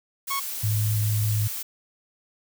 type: noise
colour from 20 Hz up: blue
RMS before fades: -32 dBFS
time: 0.27-1.63 s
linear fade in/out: 10 ms
type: tone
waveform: sawtooth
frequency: 1100 Hz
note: C#6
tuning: 14 cents flat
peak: -22 dBFS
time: 0.3-0.4 s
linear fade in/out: 10 ms
type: tone with vibrato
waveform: sine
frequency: 106.3 Hz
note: G#2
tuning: 41 cents sharp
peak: -21 dBFS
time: 0.63-1.48 s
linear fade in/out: 10 ms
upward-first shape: triangle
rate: 15 Hz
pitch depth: 10 cents each way
effects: none